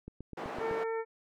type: click train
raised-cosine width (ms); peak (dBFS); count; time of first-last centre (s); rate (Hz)
3; -30; 6; 0.08-0.712; 7.91
type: band-pass noise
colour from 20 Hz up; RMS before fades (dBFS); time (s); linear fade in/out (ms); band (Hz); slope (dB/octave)
white; -40; 0.37-0.84; 5; 280 to 850; 12
type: harmonic tone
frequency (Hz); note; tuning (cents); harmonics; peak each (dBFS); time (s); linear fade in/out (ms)
450.9; A4; +42; 1 / 2 / 3 / 4 / 5; -32 / -40 / -45 / -46 / -49; 0.58-1.05; 50
effects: none